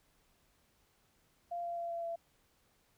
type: tone with pitch steps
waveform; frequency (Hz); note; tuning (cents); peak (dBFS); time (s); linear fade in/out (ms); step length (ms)
sine; 693 / 688.2 / 683.5 / 678.7 / 674; F5 / F5 / F5 / F5 / E5; -14 / -26 / -37 / -50 / +38; -36; 1.51-2.16; 10; 130
effects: pink hiss -72 dBFS RMS until 2.97 s